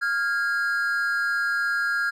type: tone pair together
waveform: triangle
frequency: 1396.9 / 1639.8 Hz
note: F6 / G#6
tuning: 0 / -22 cents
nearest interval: minor third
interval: 278 cents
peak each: -23 dBFS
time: 0.01-2.11 s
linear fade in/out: 20 ms
effects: none